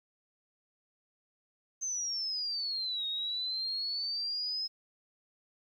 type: exponential two-way sweep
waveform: sine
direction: down then up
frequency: 6300 to 3729 to 5150 Hz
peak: -32 dBFS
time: 1.81-4.68 s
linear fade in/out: 20 ms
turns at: 3.07 s
effects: 11-bit